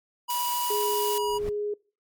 square tone with pitch glide, 974 to 966.2 Hz, B5 to B5, -24 to -38 cents, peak -28 dBFS, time 0.28-1.39 s, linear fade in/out 20 ms, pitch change -14 cents, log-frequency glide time 0.84-1.25 s
blue noise, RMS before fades -32 dBFS, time 0.3-1.18 s, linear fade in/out 0 ms
sine tone, 415.3 Hz, G#4, in tune, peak -26 dBFS, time 0.7-1.74 s, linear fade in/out 5 ms
brown noise with exponential growth, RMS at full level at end -32 dBFS, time 1.14-1.49 s, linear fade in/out 0 ms, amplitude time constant 76 ms
effects noise-tail reverb RT60 0.4 s tail -25 dB re dry + MP3 96 kbps

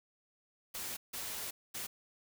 white noise bursts at uneven times, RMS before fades -41 dBFS, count 3, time 0.74-0.97 / 1.13-1.51 / 1.74-1.87 s, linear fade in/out 10 ms, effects none

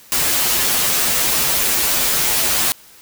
white noise with comb filter, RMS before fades -17 dBFS, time 0.12-2.72 s, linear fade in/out 0 ms, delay 10 ms, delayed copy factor -1, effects white hiss -45 dBFS RMS until 3.01 s

